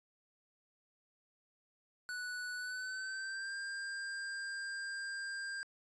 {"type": "tone with pitch glide", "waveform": "square", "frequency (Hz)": [1480, 1595.4], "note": ["F#6", "G6"], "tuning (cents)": [0, 30], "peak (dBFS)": -40, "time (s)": [2.09, 5.63], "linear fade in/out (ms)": 0, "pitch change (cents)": 130, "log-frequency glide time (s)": [2.56, 3.56], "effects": ["resampled to 22050 Hz", "11-bit"]}